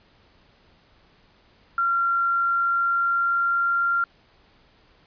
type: tone with pitch glide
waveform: sine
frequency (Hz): 1375 to 1384.6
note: F6 to F6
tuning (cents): -27 to -15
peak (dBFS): -19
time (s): 1.78-4.04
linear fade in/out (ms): 2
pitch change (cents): +12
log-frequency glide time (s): 2.06-3.87
effects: pink hiss -58 dBFS RMS until 5.06 s + resampled to 11025 Hz